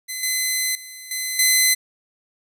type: tone with level steps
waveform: 10% pulse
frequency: 2035 Hz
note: C7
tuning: 49 cents flat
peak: -18 / -11 / -27 / -15 / -5 dBFS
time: 0.08-1.75 s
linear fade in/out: 20 ms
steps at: 0.23 / 0.75 / 1.11 / 1.39 s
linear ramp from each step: 2 ms
effects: none